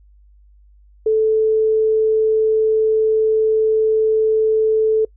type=tone; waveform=sine; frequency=437.5 Hz; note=A4; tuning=10 cents flat; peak=-12 dBFS; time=1.06-5.05 s; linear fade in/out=5 ms; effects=noise-tail reverb RT60 0.1 s tail -25 dB re dry + added 50 Hz sine -46 dBFS peak until 5.16 s